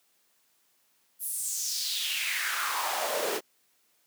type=noise with high-pass filter sweep; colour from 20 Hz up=pink; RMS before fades=-31 dBFS; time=1.19-3.41 s; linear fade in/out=50 ms; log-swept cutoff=12000 to 380 Hz; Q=3.5; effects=white hiss -69 dBFS RMS until 4.06 s + high-pass 150 Hz 12 dB/octave